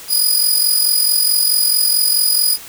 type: tone with amplitude modulation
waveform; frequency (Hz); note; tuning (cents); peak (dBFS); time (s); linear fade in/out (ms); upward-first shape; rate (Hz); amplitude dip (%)
15% pulse; 4937; D#8; -14; -3; 0.08-2.58; 50; sine; 44.6; 55
effects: white hiss -35 dBFS RMS until 2.68 s